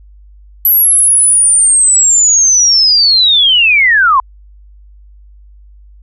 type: linear sweep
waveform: sine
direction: down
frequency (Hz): 11840 to 987.8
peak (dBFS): -5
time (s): 0.65-4.2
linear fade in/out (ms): 2
effects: added 50 Hz sine -36 dBFS peak until 6.02 s